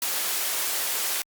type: high-pass noise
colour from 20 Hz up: white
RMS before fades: -27 dBFS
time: 0.02-1.22 s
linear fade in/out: 2 ms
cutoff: 410 Hz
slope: 12 dB/octave
effects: Opus 48 kbps